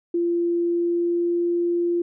sine tone with pitch glide, 343.6 to 345.8 Hz, F4 to F4, -28 to -17 cents, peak -19 dBFS, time 0.14-2.02 s, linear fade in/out 5 ms, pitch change +11 cents, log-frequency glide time 0.61-1.44 s, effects none

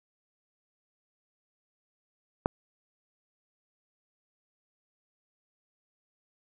click, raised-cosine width 1 ms, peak -10 dBFS, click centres 2.459 s, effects none

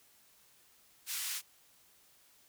white band-pass noise, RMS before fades -38 dBFS, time 1.06-1.42 s, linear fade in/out 50 ms, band 1700 to 14000 Hz, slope 12 dB/octave, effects white hiss -65 dBFS RMS until 2.48 s

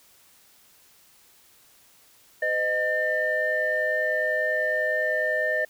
sine tone cluster, 509 / 619 / 1799 Hz, C5 / D#5 / A6, -48 / -9 / +38 cents, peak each -30 / -26 / -24 dBFS, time 2.42-5.65 s, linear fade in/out 5 ms, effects tanh soft clip ceiling -13 dBFS + white hiss -57 dBFS RMS until 5.69 s

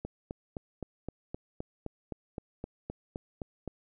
click train, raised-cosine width 2 ms, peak -23 dBFS, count 15, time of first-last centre 0.05-3.677 s, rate 3.86 Hz, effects none

